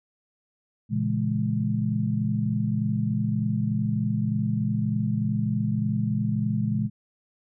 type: chord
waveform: sine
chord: A# half-diminished seventh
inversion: none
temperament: just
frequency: 116.54 / 139.85 / 167.82 / 209.8 Hz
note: A#2 / C#3 / E3 / G#3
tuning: 0 / +16 / +31 / +18 cents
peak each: -27 / -30 / -31 / -26 dBFS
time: 0.89-6.9 s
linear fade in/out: 50 ms
effects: none